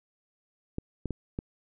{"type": "clicks", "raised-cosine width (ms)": 3, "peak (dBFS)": -19, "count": 4, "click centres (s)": [0.784, 1.057, 1.107, 1.389], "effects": []}